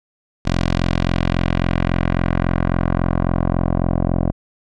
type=tone with low-pass filter sweep; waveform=10% pulse; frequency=43.65 Hz; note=F1; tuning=in tune; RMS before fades=-18 dBFS; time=0.45-4.32 s; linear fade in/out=10 ms; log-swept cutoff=5300 to 650 Hz; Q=1.1; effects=none